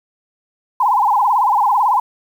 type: tone with vibrato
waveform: sine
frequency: 913 Hz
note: A#5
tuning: 36 cents flat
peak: -11 dBFS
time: 0.8-2 s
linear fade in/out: 5 ms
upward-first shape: sine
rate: 18 Hz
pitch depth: 220 cents each way
effects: 7-bit